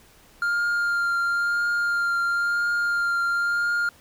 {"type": "tone with vibrato", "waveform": "triangle", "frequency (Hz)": 1401, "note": "F6", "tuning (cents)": 5, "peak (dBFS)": -19, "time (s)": [0.42, 3.89], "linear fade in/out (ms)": 2, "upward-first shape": "triangle", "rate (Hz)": 0.98, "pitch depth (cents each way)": 16, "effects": ["pink hiss -54 dBFS RMS until 4 s"]}